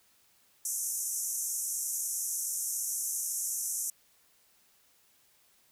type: band-pass noise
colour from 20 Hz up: pink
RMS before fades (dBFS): -34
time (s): 0.65-3.9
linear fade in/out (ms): 2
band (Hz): 5800 to 13000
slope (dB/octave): 96
effects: white hiss -66 dBFS RMS until 5.71 s